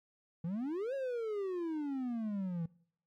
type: exponential two-way sweep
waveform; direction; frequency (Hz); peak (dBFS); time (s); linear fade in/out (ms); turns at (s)
triangle; up then down; 159.1 to 557 to 161.8; -32; 0.44-2.66; 5; 0.94
effects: noise-tail reverb RT60 0.6 s tail -22 dB re dry + MP3 96 kbps